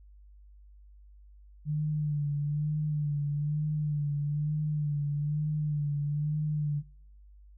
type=tone with vibrato; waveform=sine; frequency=148.4 Hz; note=D3; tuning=18 cents sharp; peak=-27 dBFS; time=1.65-6.83 s; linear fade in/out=50 ms; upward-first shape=sine; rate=1.1 Hz; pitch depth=44 cents each way; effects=noise-tail reverb RT60 0.6 s tail -24 dB re dry + added 50 Hz sine -51 dBFS peak until 7.57 s